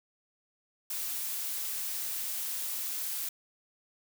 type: noise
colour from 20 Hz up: blue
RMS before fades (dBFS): -35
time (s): 0.9-3.29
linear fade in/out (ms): 5
effects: none